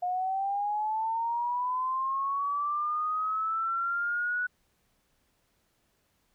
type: linear sweep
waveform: sine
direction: up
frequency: 713 to 1480 Hz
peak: -27 dBFS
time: 0.02-4.47 s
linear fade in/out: 10 ms
effects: pink hiss -72 dBFS RMS until 6.34 s